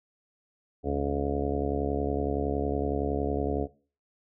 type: harmonic tone with a mistuned harmonic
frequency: 70.8 Hz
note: C#2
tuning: 37 cents sharp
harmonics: 1 / 2 / 3 / 4 / 5 / 6 / 7 / 8 / 9 / 10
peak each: -32 / -38 / -37 / -32 / -41 / -31 / -36 / -39 / -40 / -37 dBFS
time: 0.83-3.68 s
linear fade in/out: 50 ms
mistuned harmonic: 1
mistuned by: +110 cents
effects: noise-tail reverb RT60 0.4 s tail -20 dB re dry